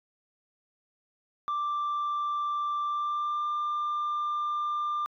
sine tone with pitch glide, 1177 to 1193.4 Hz, D6 to D6, +3 to +27 cents, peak -25 dBFS, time 1.48-5.06 s, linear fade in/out 0 ms, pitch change +24 cents, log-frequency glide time 2.84-3.47 s, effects tanh soft clip ceiling -26 dBFS

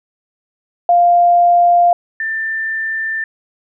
sine tone pair in turn, 698.5 / 1782.6 Hz, F5 / A6, 0 / +22 cents, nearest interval octave + major third, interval 1622 cents, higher second, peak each -7 / -17 dBFS, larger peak first, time 0.89-1.93 / 2.2-3.24 s, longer neither, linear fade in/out 2 ms, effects none

